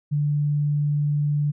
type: tone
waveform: sine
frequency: 146.83 Hz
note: D3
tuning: in tune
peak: -19 dBFS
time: 0.11-1.52 s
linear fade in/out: 20 ms
effects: none